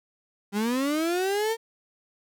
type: linear sweep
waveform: 35% pulse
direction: up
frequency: 196 to 461.3 Hz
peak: -22 dBFS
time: 0.52-1.57 s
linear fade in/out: 50 ms
effects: none